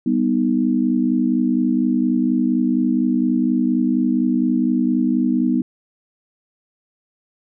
sine chord, G augmented, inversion none, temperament equal, 196 / 246.9 / 311.1 Hz, G3 / B3 / D#4, 0 / 0 / 0 cents, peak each -22 / -17 / -21 dBFS, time 0.06-5.62 s, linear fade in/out 5 ms, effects none

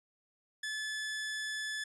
sawtooth tone, 1729 Hz, A6, 31 cents flat, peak -32 dBFS, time 0.63-1.84 s, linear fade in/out 5 ms, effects resampled to 22050 Hz

